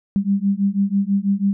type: beating tone pair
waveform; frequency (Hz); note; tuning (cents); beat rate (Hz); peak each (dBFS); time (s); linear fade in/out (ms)
sine; 195.5 / 201.6; G3 / G3; -4 / +49; 6.1; -19; 0.16-1.53; 0
effects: none